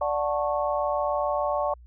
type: chord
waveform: sine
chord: D major seventh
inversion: none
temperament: just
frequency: 587.3 / 734.2 / 881 / 1101.2 Hz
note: D5 / F#5 / A5 / C#6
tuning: 0 / -14 / +2 / -12 cents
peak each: -26 / -30 / -31 / -30 dBFS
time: 0.01-1.74 s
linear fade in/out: 5 ms
effects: added 60 Hz sine -46 dBFS peak until 1.86 s